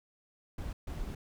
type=noise bursts at uneven times; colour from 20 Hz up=brown; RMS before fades=-38 dBFS; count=2; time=0.58-0.73 / 0.87-1.15 s; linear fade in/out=5 ms; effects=none